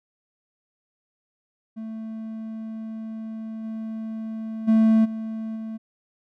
triangle tone with level steps, 221.5 Hz, A3, 12 cents sharp, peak -29 / -27 / -12 / -26 / -28 dBFS, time 1.76-5.78 s, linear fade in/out 20 ms, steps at 3.63 / 4.67 / 5.04 / 5.55 s, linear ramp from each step 20 ms, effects none

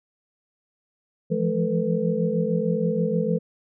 sine tone cluster, 167.6 / 174 / 213.8 / 448.2 / 495.9 Hz, E3 / F3 / A3 / A4 / B4, +29 / -6 / -49 / +32 / +7 cents, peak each -27 dBFS, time 1.3-3.39 s, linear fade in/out 20 ms, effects none

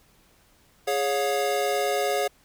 square chord, Db major, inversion second, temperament equal with one note detuned, 415.3 / 554.4 / 715.2 Hz, Ab4 / Db5 / F5, 0 / 0 / +41 cents, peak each -28 dBFS, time 0.87-2.28 s, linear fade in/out 10 ms, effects pink hiss -60 dBFS RMS until 2.44 s

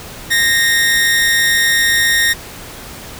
sawtooth tone with amplitude modulation, 1854 Hz, A#6, 10 cents flat, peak -5 dBFS, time 0.3-2.34 s, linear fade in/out 20 ms, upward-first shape sine, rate 224 Hz, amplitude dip 50%, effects pink hiss -32 dBFS RMS until 3.19 s

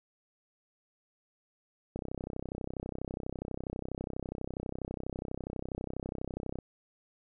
click train, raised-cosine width 2 ms, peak -23 dBFS, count 150, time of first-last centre 1.96-6.587 s, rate 32.2 Hz, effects none

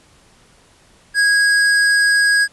square tone, 1648 Hz, G#6, 14 cents flat, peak -12 dBFS, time 1.14-2.48 s, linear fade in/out 50 ms, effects pink hiss -51 dBFS RMS until 2.52 s + resampled to 24000 Hz

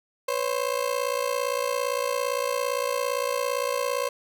30% pulse ring-modulated tone, 527 Hz, C5, 12 cents sharp, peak -19 dBFS, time 0.28-4.09 s, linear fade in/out 5 ms, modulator 28.8 Hz, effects none

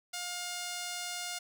5% pulse tone, 710 Hz, F5, 28 cents sharp, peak -25 dBFS, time 0.13-1.39 s, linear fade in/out 10 ms, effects none

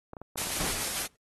clicks, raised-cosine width 1 ms, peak -27 dBFS, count 8, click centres 0.134 / 0.168 / 0.216 / 0.358 / 0.417 / 0.471 / 0.504 / 0.571 s
white noise with tremolo, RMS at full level -31 dBFS, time 0.37-1.07 s, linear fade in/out 10 ms, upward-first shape square, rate 6.9 Hz, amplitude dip 25%
pink noise with exponential decay, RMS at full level -30 dBFS, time 0.6-1.16 s, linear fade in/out 1 ms, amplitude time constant 120 ms
effects AAC 32 kbps

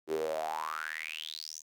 sawtooth tone with high-pass filter sweep, 78.5 Hz, D#2, 16 cents sharp, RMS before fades -37 dBFS, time 0.07-1.63 s, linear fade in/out 50 ms, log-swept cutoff 350 to 6800 Hz, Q 9.7, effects none

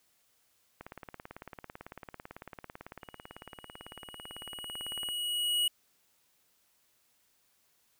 click train, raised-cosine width 0.5 ms, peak -28 dBFS, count 78, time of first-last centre 0.81-5.088 s, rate 18 Hz
square tone with exponential growth, 2909 Hz, F#7, 30 cents flat, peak -26 dBFS, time 3.01-5.68 s, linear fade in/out 5 ms, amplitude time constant 580 ms
effects white hiss -71 dBFS RMS until 7.99 s

